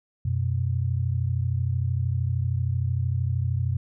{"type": "tone pair together", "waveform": "sine", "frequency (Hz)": [91.25, 124.3], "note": ["F#2", "B2"], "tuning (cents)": [-24, 12], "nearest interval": "perfect fourth", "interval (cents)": 536, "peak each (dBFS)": -25, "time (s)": [0.25, 3.77], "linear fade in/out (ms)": 5, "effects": []}